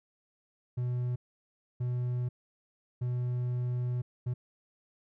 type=tone bursts at uneven times; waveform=triangle; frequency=123.47 Hz; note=B2; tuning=in tune; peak=-27 dBFS; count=4; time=0.77-1.16 / 1.8-2.29 / 3.01-4.02 / 4.26-4.34 s; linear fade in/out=10 ms; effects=none